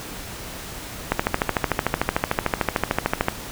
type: click train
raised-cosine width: 0.5 ms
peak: -3 dBFS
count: 30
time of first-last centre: 1.12-3.284 s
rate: 13.4 Hz
effects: pink hiss -35 dBFS RMS until 3.51 s